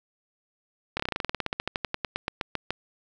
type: slowing click train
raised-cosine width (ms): 0.3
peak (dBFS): -11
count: 25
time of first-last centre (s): 0.97-2.706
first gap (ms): 26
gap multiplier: 1.08
effects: none